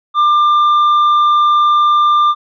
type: tone with hard clipping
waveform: sine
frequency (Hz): 1193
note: D6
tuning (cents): +27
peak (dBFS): -9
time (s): 0.14-2.35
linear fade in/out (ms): 50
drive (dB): 4
effects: resampled to 16000 Hz